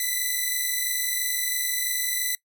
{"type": "tone pair together", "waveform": "5% pulse", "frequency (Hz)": [1984, 2007], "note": ["B6", "B6"], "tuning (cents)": [7, 27], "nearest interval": "unison", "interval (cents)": 20, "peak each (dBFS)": -17, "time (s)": [0, 2.35], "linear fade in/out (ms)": 2, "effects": ["noise-tail reverb RT60 0.1 s tail -21 dB re dry"]}